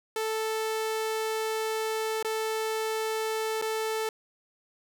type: tone with dropouts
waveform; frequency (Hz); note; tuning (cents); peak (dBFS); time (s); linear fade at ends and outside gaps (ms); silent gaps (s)
sawtooth; 440; A4; 0; -24; 0.16-4.09; 2; 2.227-2.247 / 3.615-3.622
effects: none